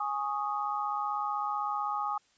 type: chord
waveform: sine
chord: Ab suspended fourth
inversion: none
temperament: equal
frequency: 830.6 / 1108.7 / 1244.5 Hz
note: Ab5 / Db6 / Eb6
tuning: 0 / 0 / 0 cents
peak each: -33 / -37 / -33 dBFS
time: 0-2.18 s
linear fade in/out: 5 ms
effects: white hiss -67 dBFS RMS until 2.37 s + resampled to 16000 Hz